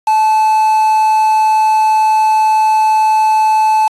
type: tone with quantisation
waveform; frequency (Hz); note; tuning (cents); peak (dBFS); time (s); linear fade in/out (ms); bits
triangle; 869; A5; -22; -6; 0.07-3.88; 5; 4
effects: resampled to 24000 Hz